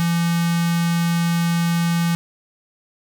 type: tone with notch filter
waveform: square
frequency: 169.5 Hz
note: E3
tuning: 49 cents sharp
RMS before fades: -19 dBFS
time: 0-2.15 s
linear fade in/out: 0 ms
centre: 470 Hz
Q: 0.69
effects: none